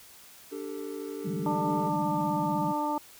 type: chord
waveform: triangle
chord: D suspended fourth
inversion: none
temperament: equal with one note detuned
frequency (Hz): 293.7 / 392 / 444.9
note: D4 / G4 / A4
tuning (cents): 0 / 0 / +19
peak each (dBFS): -37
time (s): 0.51-1.9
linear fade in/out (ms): 20
type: tone with vibrato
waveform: sine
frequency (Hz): 178.9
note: F3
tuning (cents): +42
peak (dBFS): -30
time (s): 1.24-2.73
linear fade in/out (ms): 20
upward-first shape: square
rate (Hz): 16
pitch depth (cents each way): 210
type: harmonic tone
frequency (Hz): 297.6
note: D4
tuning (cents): +23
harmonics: 1 / 2 / 3 / 4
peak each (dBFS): -32 / -36 / -29 / -37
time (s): 1.46-2.98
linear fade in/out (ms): 2
effects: white hiss -52 dBFS RMS until 3.19 s